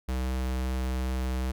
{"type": "tone", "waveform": "square", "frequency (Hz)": 64.1, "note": "C2", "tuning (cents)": -35, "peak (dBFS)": -28, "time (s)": [0.08, 1.52], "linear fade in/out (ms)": 10, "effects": []}